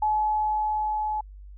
sine tone with level ramp, 854 Hz, G#5, 48 cents sharp, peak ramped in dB -20 to -25 dBFS, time 0.02-1.21 s, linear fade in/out 5 ms, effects added 49 Hz sine -41 dBFS peak until 1.57 s

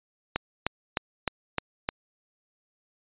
click train, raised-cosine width 0.3 ms, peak -9 dBFS, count 6, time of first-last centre 0.36-1.889 s, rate 3.27 Hz, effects resampled to 8000 Hz

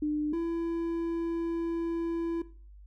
sine / triangle tone pair in turn, 300 / 334.8 Hz, D4 / E4, +37 / +27 cents, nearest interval major second, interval 190 cents, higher second, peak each -26 dBFS, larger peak neither, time 0.02-0.33 / 0.33-2.42 s, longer second, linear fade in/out 5 ms, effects noise-tail reverb RT60 0.4 s tail -17 dB re dry + added 50 Hz sine -48 dBFS peak until 2.86 s

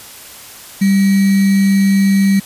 sine tone with sample-and-hold, 196 Hz, G3, in tune, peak -8 dBFS, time 0.81-2.4 s, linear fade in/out 10 ms, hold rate 2100 Hz, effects white hiss -35 dBFS RMS until 2.45 s + resampled to 32000 Hz

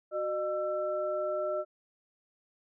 sine tone cluster, 370.1 / 608 / 1336 Hz, F#4 / D#5 / E6, 0 / -40 / +23 cents, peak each -38 / -30 / -39 dBFS, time 0.11-1.65 s, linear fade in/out 50 ms, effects none

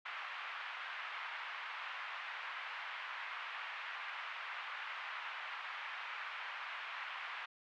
pink band-pass noise, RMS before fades -45 dBFS, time 0.05-7.46 s, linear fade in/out 10 ms, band 1000 to 2800 Hz, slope 24 dB/octave, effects none

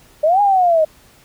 sine linear two-way sweep, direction up then down, 584 to 829 to 612 Hz, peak -10 dBFS, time 0.23-0.85 s, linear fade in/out 10 ms, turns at 0.41 s, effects pink hiss -49 dBFS RMS until 1.24 s

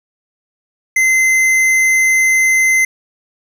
sine tone with tanh clipping, 2064 Hz, C7, 24 cents flat, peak -11 dBFS, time 0.96-2.85 s, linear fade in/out 5 ms, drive 14 dB, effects none

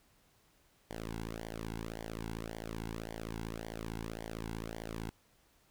sawtooth tone with flanger, 55.5 Hz, A1, 16 cents sharp, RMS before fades -42 dBFS, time 0.9-5.1 s, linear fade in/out 5 ms, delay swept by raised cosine 0.76 to 1.68 ms, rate 1.8 Hz, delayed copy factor -0.95, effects pink hiss -69 dBFS RMS until 5.7 s

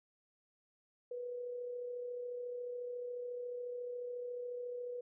sine tone with amplitude modulation, 489.4 Hz, B4, 16 cents flat, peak -38 dBFS, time 1.11-5.01 s, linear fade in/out 5 ms, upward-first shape sine, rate 34.1 Hz, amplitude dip 35%, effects none

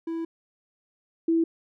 triangle / sine tone pair in turn, 329.6 / 329.6 Hz, E4 / E4, 0 / 0 cents, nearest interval unison, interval 0 cents, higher neither, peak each -26 / -19 dBFS, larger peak second, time 0.07-0.25 / 1.28-1.44 s, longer first, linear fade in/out 5 ms, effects none

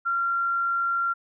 sine tone, 1377 Hz, F6, 25 cents flat, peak -22 dBFS, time 0.05-1.14 s, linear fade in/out 20 ms, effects none

